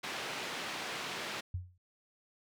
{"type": "band-pass noise", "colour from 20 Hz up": "white", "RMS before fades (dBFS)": -40, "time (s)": [0.03, 1.41], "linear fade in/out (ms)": 10, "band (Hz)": [160, 3200], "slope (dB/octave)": 12}
{"type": "tone with exponential decay", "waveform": "sine", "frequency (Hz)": 90.2, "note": "F#2", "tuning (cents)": -44, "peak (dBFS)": -31, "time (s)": [1.54, 1.78], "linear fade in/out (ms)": 5, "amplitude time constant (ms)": 52}
{"effects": []}